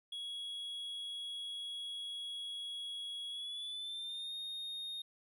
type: tone with pitch glide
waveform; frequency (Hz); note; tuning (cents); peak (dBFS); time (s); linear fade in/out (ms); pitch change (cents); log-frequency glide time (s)
triangle; 3334 to 3699; G#7 to A#7; +6 to -14; -39; 0.12-5.02; 5; +180; 3.29-4.34
effects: none